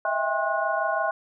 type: tone cluster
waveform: sine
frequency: 637 / 663 / 799 / 1070 / 1461 Hz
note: D#5 / E5 / G5 / C6 / F#6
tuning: +41 / +10 / +33 / +38 / -22 cents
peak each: -29 dBFS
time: 0.05-1.11 s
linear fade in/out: 2 ms
effects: none